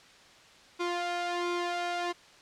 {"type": "tone with flanger", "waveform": "sawtooth", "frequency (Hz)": 350.2, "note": "F4", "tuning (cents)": 5, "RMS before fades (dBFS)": -32, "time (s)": [0.79, 2.13], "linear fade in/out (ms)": 20, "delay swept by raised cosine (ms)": [0.85, 1.56], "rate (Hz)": 1.4, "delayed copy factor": 0.7, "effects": ["white hiss -55 dBFS RMS until 2.41 s", "low-pass 5000 Hz 12 dB/octave"]}